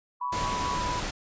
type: tone with tremolo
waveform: sine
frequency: 1122 Hz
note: C#6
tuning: 21 cents sharp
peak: -32 dBFS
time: 0.2-0.81 s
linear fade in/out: 50 ms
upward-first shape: triangle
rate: 4.5 Hz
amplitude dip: 90%
type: tone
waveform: sine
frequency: 987.8 Hz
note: B5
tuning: in tune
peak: -29 dBFS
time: 0.21-1 s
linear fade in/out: 5 ms
type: noise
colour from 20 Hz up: pink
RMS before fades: -32 dBFS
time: 0.32-1.11 s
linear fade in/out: 10 ms
effects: resampled to 16000 Hz